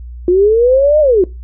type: linear two-way sweep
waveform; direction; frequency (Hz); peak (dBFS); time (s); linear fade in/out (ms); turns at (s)
sine; up then down; 347.3 to 620 to 347.3; -6; 0.28-1.24; 2; 1
effects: noise-tail reverb RT60 0.2 s tail -19 dB re dry + added 60 Hz sine -26 dBFS peak until 1.43 s